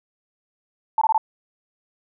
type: tone bursts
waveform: sine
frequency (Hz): 880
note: A5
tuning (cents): 0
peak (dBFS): -15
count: 4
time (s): 0.98-1.179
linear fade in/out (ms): 2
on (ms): 34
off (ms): 21
effects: none